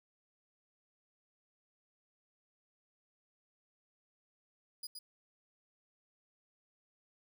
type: tone with echo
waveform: sawtooth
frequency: 4915 Hz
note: D#8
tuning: 22 cents flat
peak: -38 dBFS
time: 4.83-4.87 s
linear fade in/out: 5 ms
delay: 120 ms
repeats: 1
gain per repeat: -4 dB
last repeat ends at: 4.99 s
effects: none